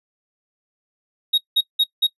triangle tone bursts, 3768 Hz, A#7, 18 cents sharp, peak -12 dBFS, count 4, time 1.33-2.07 s, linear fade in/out 10 ms, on 50 ms, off 180 ms, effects noise-tail reverb RT60 0.1 s tail -21 dB re dry + resampled to 32000 Hz

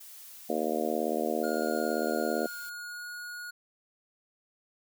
blue noise, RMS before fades -48 dBFS, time 0-2.7 s, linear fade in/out 10 ms
harmonic tone, 77.78 Hz, D#2, in tune, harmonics 3 / 4 / 5 / 6 / 7 / 8 / 9, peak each -35 / -35 / -35 / -35 / -35 / -35 / -35 dBFS, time 0.49-2.47 s, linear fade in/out 10 ms
square tone with pitch glide, 1427 to 1445.2 Hz, F6 to F#6, +37 to -41 cents, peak -39 dBFS, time 1.43-3.51 s, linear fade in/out 10 ms, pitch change +22 cents, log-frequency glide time 2.33-3.07 s
effects none

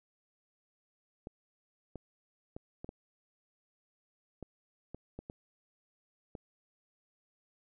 clicks, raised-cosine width 2 ms, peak -29 dBFS, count 10, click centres 1.271 / 1.957 / 2.565 / 2.845 / 2.891 / 4.427 / 4.946 / 5.19 / 5.299 / 6.352 s, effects none

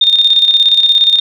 sine tone with tremolo, 3652 Hz, A#7, 36 cents flat, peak -4 dBFS, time 0.01-1.2 s, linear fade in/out 5 ms, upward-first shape square, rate 17 Hz, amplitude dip 55%, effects none

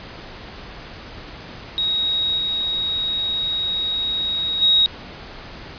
sine tone with level steps, 3787 Hz, A#7, 27 cents sharp, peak -18 / -20 / -12 dBFS, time 1.78-4.86 s, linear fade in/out 0 ms, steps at 2.37 / 4.61 s, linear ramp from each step 20 ms, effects pink hiss -37 dBFS RMS until 5.78 s + resampled to 11025 Hz

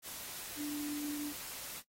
sine tone in noise, 293.7 Hz, D4, in tune, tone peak -36 dBFS, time 0.56-1.34 s, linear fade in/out 50 ms, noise white, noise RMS -45 dBFS, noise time 0.02-1.83 s, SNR +6 dB, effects noise-tail reverb RT60 0.1 s tail -18 dB re dry + AAC 48 kbps

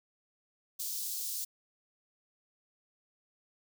white high-pass noise, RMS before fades -37 dBFS, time 0.79-1.45 s, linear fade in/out 10 ms, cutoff 4300 Hz, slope 24 dB/octave, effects none

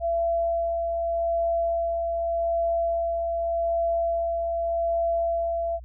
sine tone with tremolo, 674 Hz, E5, 38 cents sharp, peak -21 dBFS, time 0-5.8 s, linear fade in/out 50 ms, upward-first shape sine, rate 0.84 Hz, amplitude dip 30%, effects added 60 Hz sine -39 dBFS peak until 5.84 s

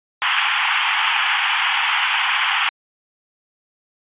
white band-pass noise, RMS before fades -19 dBFS, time 0.22-2.69 s, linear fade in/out 0 ms, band 780 to 3300 Hz, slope 96 dB/octave, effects resampled to 8000 Hz

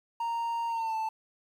triangle tone with pitch glide, 929 to 883 Hz, A#5 to A5, -6 to +6 cents, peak -27 dBFS, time 0.2-1.09 s, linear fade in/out 5 ms, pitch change -88 cents, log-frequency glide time 0.68-0.96 s, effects 10-bit

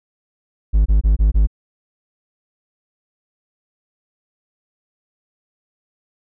triangle tone bursts, 52 Hz, G#1, 3 cents sharp, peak -8 dBFS, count 5, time 0.73-1.472 s, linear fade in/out 20 ms, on 130 ms, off 23 ms, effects none

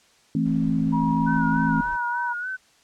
sine chord, A minor, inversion second, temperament equal with one note detuned, 164.81 / 220 / 266.2 Hz, E3 / A3 / C4, 0 / 0 / +30 cents, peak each -24 dBFS, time 0.35-1.81 s, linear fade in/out 2 ms
brown noise, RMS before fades -40 dBFS, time 0.45-1.97 s, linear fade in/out 10 ms
sine tone, 958 Hz, A#5, 47 cents sharp, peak -25 dBFS, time 0.92-2.34 s, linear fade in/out 20 ms
sine tone with vibrato, 1480 Hz, F#6, in tune, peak -27 dBFS, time 1.26-2.57 s, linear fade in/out 20 ms, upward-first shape sine, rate 3.4 Hz, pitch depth 59 cents each way
effects white hiss -58 dBFS RMS until 2.83 s + low-pass 7000 Hz 12 dB/octave

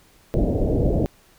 pink low-pass noise, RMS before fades -20 dBFS, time 0.34-1.06 s, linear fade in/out 0 ms, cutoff 640 Hz, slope 48 dB/octave, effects pink hiss -55 dBFS RMS until 1.38 s

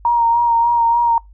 sine tone with vibrato, 937 Hz, A#5, 9 cents sharp, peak -11 dBFS, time 0.05-1.18 s, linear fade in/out 2 ms, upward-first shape sine, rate 3.4 Hz, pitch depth 25 cents each way, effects noise-tail reverb RT60 0.2 s tail -26 dB re dry + added 50 Hz sine -40 dBFS peak until 1.33 s

